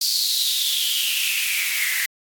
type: noise with high-pass filter sweep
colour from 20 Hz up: white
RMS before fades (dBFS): -22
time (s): 0.01-2.06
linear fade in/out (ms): 5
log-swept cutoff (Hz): 4700 to 1900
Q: 7.4
effects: AAC 64 kbps